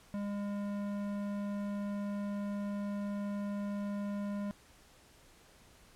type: tone with low-pass filter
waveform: square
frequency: 203 Hz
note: G#3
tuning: 39 cents flat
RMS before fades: -37 dBFS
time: 0.14-4.51 s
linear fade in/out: 0 ms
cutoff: 1400 Hz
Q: 0.53
effects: pink hiss -61 dBFS RMS until 5.95 s + low-pass 12000 Hz 12 dB/octave